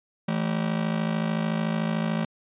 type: ring-modulated tone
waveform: 45% pulse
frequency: 192.6 Hz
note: G3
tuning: 30 cents flat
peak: -21 dBFS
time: 0.28-2.25 s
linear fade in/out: 5 ms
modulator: 26.8 Hz
effects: resampled to 8000 Hz